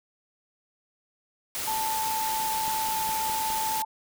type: noise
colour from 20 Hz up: white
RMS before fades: -32 dBFS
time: 1.55-3.82 s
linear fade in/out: 0 ms
type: tone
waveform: sine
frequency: 880 Hz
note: A5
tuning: in tune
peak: -27 dBFS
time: 1.67-3.85 s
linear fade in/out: 10 ms
type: click train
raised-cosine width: 2 ms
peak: -29 dBFS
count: 5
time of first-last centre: 2.68-3.503 s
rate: 4.86 Hz
effects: none